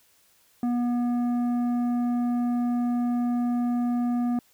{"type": "tone with tanh clipping", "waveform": "sine", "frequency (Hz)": 241.9, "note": "B3", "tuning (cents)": -36, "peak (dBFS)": -24, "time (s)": [0.63, 4.39], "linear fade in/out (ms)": 2, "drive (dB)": 9, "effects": ["white hiss -62 dBFS RMS until 4.53 s"]}